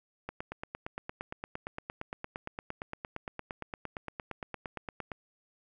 click train, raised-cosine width 0.5 ms, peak -22 dBFS, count 43, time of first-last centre 0.29-5.118 s, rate 8.7 Hz, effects none

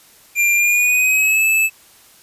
square tone with pitch glide, 2385 to 2616 Hz, D7 to E7, +26 to -14 cents, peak -13 dBFS, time 0.35-1.7 s, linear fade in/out 50 ms, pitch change +160 cents, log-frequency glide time 0.55-1.45 s, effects white hiss -48 dBFS RMS until 2.22 s + resampled to 32000 Hz

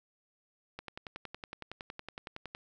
click train, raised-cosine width 0.3 ms, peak -25 dBFS, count 20, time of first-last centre 0.79-2.549 s, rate 10.8 Hz, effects none

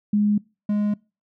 sine / triangle tone pair in turn, 207.7 / 207.7 Hz, G#3 / G#3, 0 / 0 cents, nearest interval unison, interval 0 cents, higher neither, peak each -16 / -17 dBFS, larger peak first, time 0.13-0.38 / 0.69-0.94 s, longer neither, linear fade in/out 5 ms, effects noise-tail reverb RT60 0.3 s tail -24 dB re dry

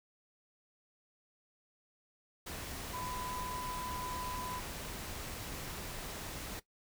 sine tone in noise, 1000 Hz, B5, 21 cents sharp, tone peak -41 dBFS, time 2.93-4.6 s, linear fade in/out 10 ms, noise pink, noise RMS -43 dBFS, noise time 2.46-6.6 s, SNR -1 dB, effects noise-tail reverb RT60 0.1 s tail -17 dB re dry

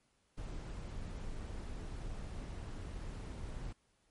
brown noise, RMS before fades -43 dBFS, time 0.37-3.73 s, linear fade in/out 10 ms, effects pink hiss -75 dBFS RMS until 4.1 s + MP3 48 kbps

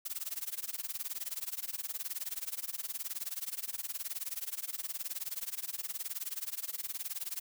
blue noise with tremolo, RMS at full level -36 dBFS, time 0.05-7.4 s, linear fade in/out 10 ms, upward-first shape sine, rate 19 Hz, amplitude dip 95%, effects none

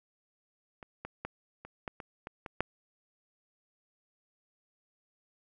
clicks, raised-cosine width 0.5 ms, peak -30 / -24 / -21 / -30 / -21 / -27 / -25 / -25 / -13 dBFS, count 9, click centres 0.828 / 1.05 / 1.25 / 1.65 / 1.878 / 2.002 / 2.271 / 2.462 / 2.606 s, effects none

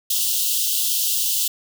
white high-pass noise, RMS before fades -21 dBFS, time 0.1-1.48 s, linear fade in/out 5 ms, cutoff 2800 Hz, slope 96 dB/octave, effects none

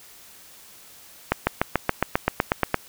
accelerating click train, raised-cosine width 0.5 ms, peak -3 dBFS, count 12, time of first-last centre 1.32-2.743 s, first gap 150 ms, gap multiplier 0.97, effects white hiss -48 dBFS RMS until 2.88 s

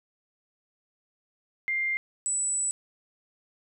sine tone pair in turn, 2100 / 7929 Hz, C7 / B8, +6 / +6 cents, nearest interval octave + major seventh, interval 2300 cents, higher second, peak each -25 dBFS, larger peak neither, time 1.68-1.97 / 2.26-2.71 s, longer second, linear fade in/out 0 ms, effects none

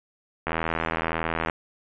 click train, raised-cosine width 0.5 ms, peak -10 dBFS, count 85, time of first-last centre 0.47-1.498 s, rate 81.7 Hz, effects resampled to 8000 Hz + 7-bit

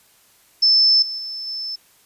sine tone with level steps, 5274 Hz, E8, in tune, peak -11 / -25 / -27 / -25 dBFS, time 0.62-1.76 s, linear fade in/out 10 ms, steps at 1.02 / 1.18 / 1.47 s, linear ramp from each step 5 ms, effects white hiss -55 dBFS RMS until 2.05 s + resampled to 32000 Hz

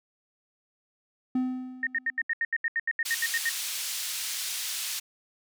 triangle tone with exponential decay, 255.1 Hz, C4, 44 cents flat, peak -20 dBFS, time 1.35-2.23 s, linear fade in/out 5 ms, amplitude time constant 190 ms
sine tone bursts, 1843 Hz, A#6, 20 cents flat, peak -24 dBFS, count 15, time 1.83-3.493 s, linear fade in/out 2 ms, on 39 ms, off 77 ms
pink band-pass noise, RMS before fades -33 dBFS, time 3.05-5 s, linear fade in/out 10 ms, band 3200 to 15000 Hz, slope 12 dB/octave
effects none

